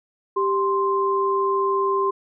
sine tone pair together, 392.5 / 1046.5 Hz, G4 / C6, +2 / 0 cents, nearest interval octave + perfect fourth, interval 1698 cents, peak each -21 dBFS, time 0.36-2.11 s, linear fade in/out 10 ms, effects none

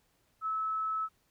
sine tone, 1300 Hz, E6, 24 cents flat, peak -30 dBFS, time 0.41-1.09 s, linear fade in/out 50 ms, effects pink hiss -72 dBFS RMS until 1.3 s

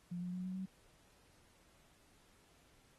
sine tone with pitch steps, 175.5 / 178.77 / 182.11 / 185.51 / 188.97 Hz, F3 / F3 / F#3 / F#3 / F#3, +9 / +41 / -27 / +5 / +37 cents, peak -39 dBFS, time 0.11-0.66 s, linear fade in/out 10 ms, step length 110 ms, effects pink hiss -69 dBFS RMS until 2.98 s + AAC 32 kbps

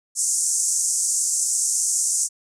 white band-pass noise, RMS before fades -22 dBFS, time 0.15-2.29 s, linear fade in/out 50 ms, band 6100 to 9100 Hz, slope 48 dB/octave, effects none

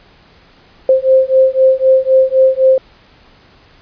sine beating tone pair, 523.3 / 527.2 Hz, C5 / C5, 0 / +13 cents, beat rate 3.9 Hz, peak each -10 dBFS, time 0.89-2.78 s, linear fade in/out 2 ms, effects pink hiss -46 dBFS RMS until 3.81 s + resampled to 11025 Hz

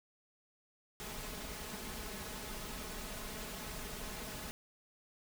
pink noise with comb filter, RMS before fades -44 dBFS, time 1-4.51 s, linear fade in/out 0 ms, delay 4.7 ms, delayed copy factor +0.6, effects none

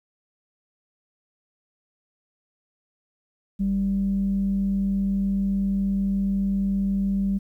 sine tone pair together, 49.48 / 196.1 Hz, G1 / G3, +17 / +1 cents, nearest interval 2 octaves, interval 2384 cents, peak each -31 / -20 dBFS, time 3.59-7.39 s, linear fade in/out 20 ms, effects tanh soft clip ceiling -15 dBFS + 10-bit

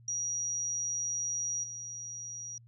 sine tone with level steps, 5760 Hz, F#8, 47 cents flat, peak -31 / -39 dBFS, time 0.08-2.58 s, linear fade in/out 2 ms, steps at 1.63 s, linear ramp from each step 10 ms, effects added 117 Hz sine -54 dBFS peak until 2.67 s

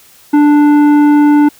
sine tone with tanh clipping, 294.2 Hz, D4, 3 cents sharp, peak -6 dBFS, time 0.33-1.49 s, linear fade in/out 10 ms, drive 11 dB, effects white hiss -43 dBFS RMS until 1.59 s

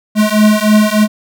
square beating tone pair, 211.2 / 214.5 Hz, G#3 / A3, +29 / -44 cents, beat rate 3.3 Hz, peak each -11 dBFS, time 0.15-1.08 s, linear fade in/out 50 ms, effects none

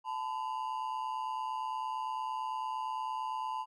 triangle ring-modulated tone, 944 Hz, A#5, 22 cents sharp, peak -29 dBFS, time 0.04-3.66 s, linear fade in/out 50 ms, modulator 64.4 Hz, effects none

